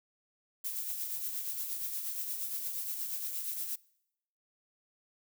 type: noise with tremolo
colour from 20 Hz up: violet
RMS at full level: -35 dBFS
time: 0.64-3.76 s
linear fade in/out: 10 ms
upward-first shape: triangle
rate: 8.5 Hz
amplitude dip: 50%
effects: noise-tail reverb RT60 0.8 s tail -24 dB re dry